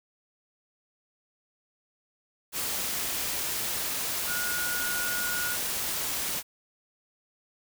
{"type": "tone in noise", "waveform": "sine", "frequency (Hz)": 1442, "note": "F#6", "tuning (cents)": -45, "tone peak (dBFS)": -31, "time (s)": [4.26, 5.57], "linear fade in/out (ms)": 50, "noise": "white", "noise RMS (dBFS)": -31, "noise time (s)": [2.52, 6.43], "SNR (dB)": -3, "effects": []}